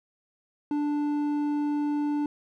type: tone with hard clipping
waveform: sine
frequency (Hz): 293.7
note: D4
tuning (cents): 0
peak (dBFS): -26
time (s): 0.71-2.26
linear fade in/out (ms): 2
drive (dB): 6
effects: none